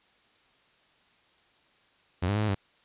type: tone with pitch steps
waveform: sawtooth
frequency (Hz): 90.2 / 101.3 / 106.1 / 107.1 / 98.4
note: F#2 / G#2 / G#2 / A2 / G2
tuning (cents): -44 / -43 / +38 / -46 / +7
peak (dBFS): -21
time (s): 2.22-2.55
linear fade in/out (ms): 10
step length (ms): 66
effects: white hiss -64 dBFS RMS until 2.84 s + resampled to 8000 Hz